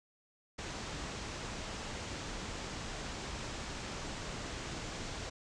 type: low-pass noise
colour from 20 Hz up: pink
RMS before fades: -42 dBFS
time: 0.58-5.3 s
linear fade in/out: 10 ms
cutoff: 7800 Hz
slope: 48 dB/octave
effects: none